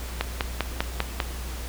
click train, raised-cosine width 0.3 ms, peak -7 dBFS, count 6, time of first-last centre 0.21-1.202 s, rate 5.04 Hz, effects added 60 Hz sine -32 dBFS peak until 1.68 s + pink hiss -39 dBFS RMS until 1.68 s

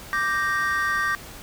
triangle chord, G minor, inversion second, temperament equal, 1174.7 / 1568 / 1864.7 Hz, D6 / G6 / Bb6, 0 / 0 / 0 cents, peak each -24 dBFS, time 0.13-1.15 s, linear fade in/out 0 ms, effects pink hiss -41 dBFS RMS until 1.42 s

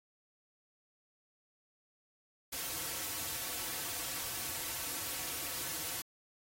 white noise with comb filter, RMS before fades -39 dBFS, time 2.52-6.02 s, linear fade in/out 10 ms, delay 4.9 ms, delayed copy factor -0.7, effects AAC 48 kbps

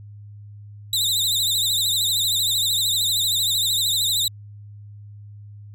sawtooth tone with vibrato, 3800 Hz, A#7, 33 cents sharp, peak -16 dBFS, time 0.93-4.28 s, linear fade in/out 2 ms, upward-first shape triangle, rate 13 Hz, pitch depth 130 cents each way, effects added 103 Hz sine -38 dBFS peak until 5.74 s

